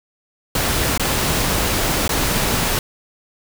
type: noise with dropouts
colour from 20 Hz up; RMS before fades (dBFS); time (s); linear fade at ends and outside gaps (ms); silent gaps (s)
pink; -19; 0.55-2.79; 2; 0.977-0.996 / 2.079-2.092
effects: none